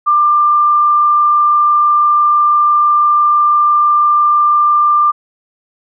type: tone with frequency modulation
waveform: sine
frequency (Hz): 1190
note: D6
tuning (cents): +22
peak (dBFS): -7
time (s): 0.06-5.12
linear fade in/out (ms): 20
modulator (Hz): 26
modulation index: 0.26
effects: none